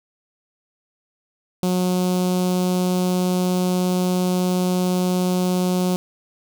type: tone with notch filter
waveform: sawtooth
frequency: 181.7 Hz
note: F#3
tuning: 31 cents flat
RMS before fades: -20 dBFS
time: 1.63-5.96 s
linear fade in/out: 0 ms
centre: 1800 Hz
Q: 0.65
effects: none